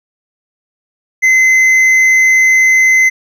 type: tone with hard clipping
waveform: sine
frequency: 2052 Hz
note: C7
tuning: 34 cents flat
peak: -7 dBFS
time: 1.22-3.1 s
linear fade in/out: 20 ms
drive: 5 dB
effects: none